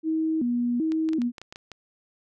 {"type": "tone with vibrato", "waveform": "sine", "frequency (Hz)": 277.2, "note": "C#4", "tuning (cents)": 0, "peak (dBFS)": -22, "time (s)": [0.03, 1.32], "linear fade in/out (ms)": 50, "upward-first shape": "square", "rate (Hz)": 1.3, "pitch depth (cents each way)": 240}
{"type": "clicks", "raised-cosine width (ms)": 0.2, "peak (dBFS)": -23, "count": 9, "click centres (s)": [0.92, 1.089, 1.133, 1.218, 1.382, 1.416, 1.525, 1.559, 1.717]}
{"effects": []}